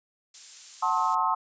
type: noise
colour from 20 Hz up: violet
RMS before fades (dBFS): -36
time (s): 0.34-1.15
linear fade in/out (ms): 5
type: chord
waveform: sine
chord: F# diminished seventh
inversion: none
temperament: just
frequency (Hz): 740 / 888 / 1065.6 / 1278.7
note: F#5 / A5 / C6 / Eb6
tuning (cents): 0 / +16 / +31 / +47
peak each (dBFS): -31 / -27 / -26 / -29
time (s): 0.82-1.35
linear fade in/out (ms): 10
effects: resampled to 16000 Hz